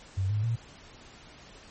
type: tone with pitch steps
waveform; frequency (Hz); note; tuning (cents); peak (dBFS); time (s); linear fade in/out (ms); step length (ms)
sine; 95.7 / 105.1 / 115.4; G2 / G#2 / A#2; -41 / +21 / -17; -25; 0.17-0.56; 10; 130
effects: pink hiss -51 dBFS RMS until 1.7 s + MP3 32 kbps